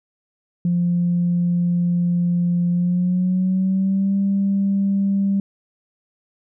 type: tone with pitch glide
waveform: sine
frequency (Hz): 174.61 to 197.13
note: F3 to G3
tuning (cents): 0 to +10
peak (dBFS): -15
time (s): 0.65-5.4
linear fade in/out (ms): 2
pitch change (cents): +210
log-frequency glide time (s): 2.7-4.16
effects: tanh soft clip ceiling -11 dBFS